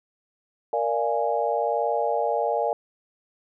sine chord, Bb dominant seventh, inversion none, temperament equal with one note detuned, 466.2 / 587.3 / 688.4 / 830.6 Hz, Bb4 / D5 / F5 / Ab5, 0 / 0 / -25 / 0 cents, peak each -27 dBFS, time 0.73-2.73 s, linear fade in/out 2 ms, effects none

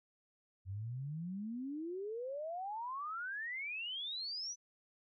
sine exponential sweep, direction up, 91 to 6060 Hz, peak -39 dBFS, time 0.65-4.56 s, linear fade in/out 50 ms, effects none

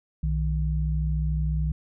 sine tone pair together, 61.73 / 155.56 Hz, B1 / D#3, 0 / 0 cents, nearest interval octave + major third, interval 1600 cents, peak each -24 / -27 dBFS, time 0.23-1.72 s, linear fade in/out 5 ms, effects none

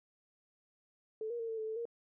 sine tone with pitch steps, 437.6 / 473.9 / 456.9 / 447.7 / 437 / 440 / 467.7 Hz, A4 / A#4 / A#4 / A4 / A4 / A4 / A#4, -9 / +28 / -35 / +30 / -12 / 0 / +6 cents, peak -36 dBFS, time 1.21-1.854 s, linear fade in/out 2 ms, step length 92 ms, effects none

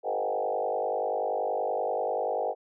sine tone with frequency modulation, 620 Hz, D#5, 6 cents flat, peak -26 dBFS, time 0.03-2.55 s, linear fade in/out 50 ms, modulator 50.4 Hz, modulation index 3.8, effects none

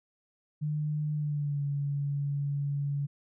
sine tone with pitch glide, 150.7 to 142.24 Hz, D3 to C#3, +45 to +45 cents, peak -28 dBFS, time 0.61-3.07 s, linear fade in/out 20 ms, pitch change -100 cents, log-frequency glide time 1.13-1.63 s, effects none

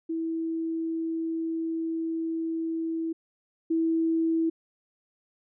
sine tone pair in turn, 326.6 / 326.6 Hz, E4 / E4, -16 / -16 cents, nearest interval unison, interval 0 cents, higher neither, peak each -27 / -22 dBFS, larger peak second, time 0.09-3.13 / 3.7-4.5 s, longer first, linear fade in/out 10 ms, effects none

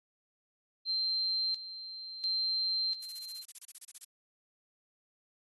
sine tone with tremolo, 4139 Hz, C8, 20 cents flat, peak -29 dBFS, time 0.85-3.45 s, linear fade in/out 50 ms, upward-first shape square, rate 0.72 Hz, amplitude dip 75%
violet noise bursts, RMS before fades -42 dBFS, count 16, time 3.02-4.048 s, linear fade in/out 5 ms, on 38 ms, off 28 ms
effects AAC 32 kbps

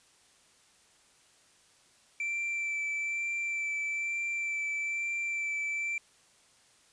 triangle tone with vibrato, 2337 Hz, D7, 9 cents flat, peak -29 dBFS, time 2.2-5.98 s, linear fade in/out 2 ms, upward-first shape sine, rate 1.1 Hz, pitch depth 14 cents each way, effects white hiss -63 dBFS RMS until 6.92 s + resampled to 22050 Hz

